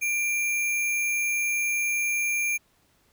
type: tone with sample-and-hold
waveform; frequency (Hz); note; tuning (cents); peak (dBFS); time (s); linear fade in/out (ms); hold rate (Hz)
sine; 2375; D7; +19; -23; 0.01-2.58; 20; 8820
effects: pink hiss -65 dBFS RMS until 3.12 s